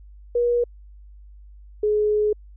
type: tone pair in turn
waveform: sine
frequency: 480 / 421.8 Hz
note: B4 / G#4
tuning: -49 / +27 cents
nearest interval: major second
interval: 224 cents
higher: first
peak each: -17 dBFS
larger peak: neither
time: 0.35-0.64 / 1.83-2.33 s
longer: second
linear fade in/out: 5 ms
effects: added 50 Hz sine -42 dBFS peak until 2.56 s